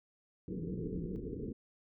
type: tone with vibrato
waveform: sine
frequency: 174.61 Hz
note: F3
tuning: in tune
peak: -40 dBFS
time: 0.48-1.16 s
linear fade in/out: 0 ms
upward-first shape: sine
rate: 5 Hz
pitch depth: 120 cents each way
type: low-pass noise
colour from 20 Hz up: white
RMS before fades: -41 dBFS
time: 0.48-1.53 s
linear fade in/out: 10 ms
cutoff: 460 Hz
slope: 96 dB/octave
effects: none